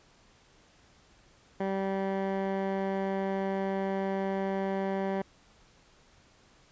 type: tone with low-pass filter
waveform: 15% pulse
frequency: 193.7 Hz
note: G3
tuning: 20 cents flat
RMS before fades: -31 dBFS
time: 1.6-5.22 s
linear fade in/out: 5 ms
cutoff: 1500 Hz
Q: 0.85
effects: pink hiss -61 dBFS RMS until 6.71 s + resampled to 16000 Hz